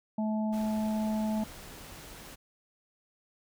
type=harmonic tone; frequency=216.2 Hz; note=A3; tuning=30 cents flat; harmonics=1 / 3 / 4; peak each=-28 / -38 / -40 dBFS; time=0.18-1.44 s; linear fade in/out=5 ms
type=noise; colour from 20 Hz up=pink; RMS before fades=-47 dBFS; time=0.52-2.36 s; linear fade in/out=20 ms
effects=none